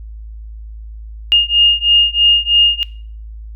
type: beating tone pair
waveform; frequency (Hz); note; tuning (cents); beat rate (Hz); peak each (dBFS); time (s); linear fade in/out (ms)
sine; 2835 / 2838.1; F7 / F7; +25 / +27; 3.1; -12; 1.32-2.83; 0
effects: noise-tail reverb RT60 0.5 s tail -19 dB re dry + added 54 Hz sine -28 dBFS peak until 3.55 s